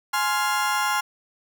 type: chord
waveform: 35% pulse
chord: F minor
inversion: first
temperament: just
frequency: 838.1 / 1047.7 / 1396.9 Hz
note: Ab5 / C6 / F6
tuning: +16 / +2 / 0 cents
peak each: -24 dBFS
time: 0.13-1.01 s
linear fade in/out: 10 ms
effects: none